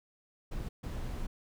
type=noise bursts at uneven times; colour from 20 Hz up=brown; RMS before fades=-37 dBFS; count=2; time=0.51-0.69 / 0.83-1.27 s; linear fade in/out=10 ms; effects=none